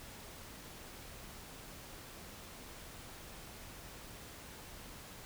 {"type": "silence", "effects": ["pink hiss -51 dBFS RMS until 5.25 s"]}